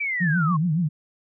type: linear sweep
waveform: sine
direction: down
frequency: 2349 to 1046 Hz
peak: -23 dBFS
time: 0-0.57 s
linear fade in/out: 10 ms
type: tone with vibrato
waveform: sine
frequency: 164.81 Hz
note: E3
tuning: in tune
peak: -19 dBFS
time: 0.2-0.89 s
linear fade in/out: 20 ms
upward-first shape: triangle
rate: 7.1 Hz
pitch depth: 200 cents each way
effects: none